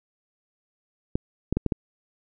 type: clicks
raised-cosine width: 3 ms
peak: -10 dBFS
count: 5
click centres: 1.155 / 1.526 / 1.57 / 1.663 / 1.722 s
effects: none